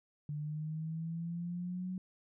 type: exponential sweep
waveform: sine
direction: up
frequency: 147.3 to 186.3 Hz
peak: -36 dBFS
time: 0.29-1.98 s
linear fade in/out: 2 ms
effects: none